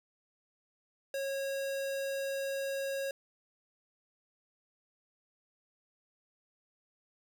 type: tone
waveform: square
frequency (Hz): 547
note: C#5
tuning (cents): -23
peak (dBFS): -34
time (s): 1.14-3.11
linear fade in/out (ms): 2
effects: none